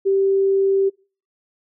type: tone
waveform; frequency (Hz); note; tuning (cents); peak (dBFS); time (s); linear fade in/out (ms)
sine; 389.9; G4; -9; -14; 0.05-0.9; 20
effects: noise-tail reverb RT60 0.4 s tail -26 dB re dry